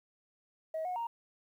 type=tone with pitch steps; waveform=sine; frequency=638 / 728 / 931 Hz; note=D#5 / F#5 / A#5; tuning=+43 / -28 / -2 cents; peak=-32 dBFS; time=0.74-1.07 s; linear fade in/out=5 ms; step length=110 ms; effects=tanh soft clip ceiling -30 dBFS + 11-bit